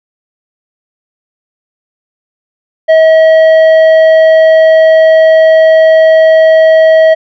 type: tone with tanh clipping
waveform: sine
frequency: 640 Hz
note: D#5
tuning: 49 cents sharp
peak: -3 dBFS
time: 2.88-7.15 s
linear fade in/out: 20 ms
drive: 8 dB
effects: none